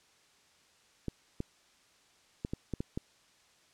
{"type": "clicks", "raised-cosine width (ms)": 3, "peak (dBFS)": -21, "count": 7, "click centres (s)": [1.083, 1.404, 2.449, 2.535, 2.737, 2.805, 2.975], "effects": ["white hiss -65 dBFS RMS until 3.73 s", "low-pass 7000 Hz 12 dB/octave"]}